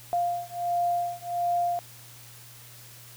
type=beating tone pair; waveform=sine; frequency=698.5 / 699.9 Hz; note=F5 / F5; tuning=0 / +4 cents; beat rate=1.4 Hz; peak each=-28 dBFS; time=0.13-1.79 s; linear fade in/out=0 ms; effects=added 119 Hz sine -51 dBFS peak until 3.16 s + white hiss -49 dBFS RMS until 3.16 s